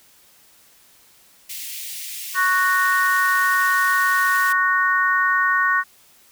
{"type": "high-pass noise", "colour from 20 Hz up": "white", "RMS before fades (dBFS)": -32, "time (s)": [1.49, 4.53], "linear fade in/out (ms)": 10, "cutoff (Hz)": 2000, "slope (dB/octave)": 48}
{"type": "chord", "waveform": "sine", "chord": "F# major", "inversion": "second", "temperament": "just", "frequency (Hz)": [1110, 1480, 1850], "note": ["C#6", "F#6", "A#6"], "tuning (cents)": [2, 0, -14], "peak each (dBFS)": -20, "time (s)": [2.34, 5.84], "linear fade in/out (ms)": 50}
{"effects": ["white hiss -53 dBFS RMS until 6.31 s"]}